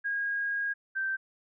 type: tone pair in turn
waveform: sine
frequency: 1634 / 1561.3 Hz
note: G#6 / G6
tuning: -29 / -7 cents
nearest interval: minor second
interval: 78 cents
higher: first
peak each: -28 dBFS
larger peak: neither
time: 0.04-0.74 / 0.95-1.17 s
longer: first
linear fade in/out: 20 ms
effects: none